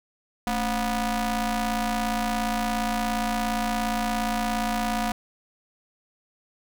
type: ring-modulated tone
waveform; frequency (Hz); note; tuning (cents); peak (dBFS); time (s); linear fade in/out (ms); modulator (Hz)
sawtooth; 249.3; B3; +16; -17; 0.47-5.12; 0; 470
effects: none